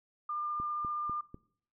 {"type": "tone with vibrato", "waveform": "sine", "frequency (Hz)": 1200, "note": "D6", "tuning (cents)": 37, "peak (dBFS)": -33, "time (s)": [0.29, 1.21], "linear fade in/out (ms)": 5, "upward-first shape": "triangle", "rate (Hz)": 15, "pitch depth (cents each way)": 11}
{"type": "click train", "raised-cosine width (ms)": 3, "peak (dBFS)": -31, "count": 4, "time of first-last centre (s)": [0.6, 1.344], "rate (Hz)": 4.03}
{"effects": ["noise-tail reverb RT60 0.6 s tail -21 dB re dry"]}